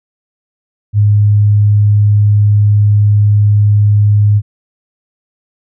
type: tone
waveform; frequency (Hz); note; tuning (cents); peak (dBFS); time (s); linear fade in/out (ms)
sine; 103.83; G#2; 0; -5; 0.93-4.42; 50
effects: none